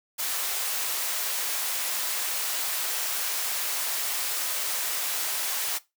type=high-pass noise; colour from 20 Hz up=white; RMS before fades=-29 dBFS; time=0.18-5.79 s; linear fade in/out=20 ms; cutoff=570 Hz; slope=12 dB/octave; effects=noise-tail reverb RT60 0.2 s tail -18 dB re dry